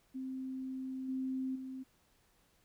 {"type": "tone with level steps", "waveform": "sine", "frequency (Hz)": 261.6, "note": "C4", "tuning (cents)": 0, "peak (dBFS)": [-38, -34, -41], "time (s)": [0.14, 1.84], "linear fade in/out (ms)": 20, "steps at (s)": [1.08, 1.55], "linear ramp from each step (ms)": 10, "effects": ["pink hiss -71 dBFS RMS until 2.64 s"]}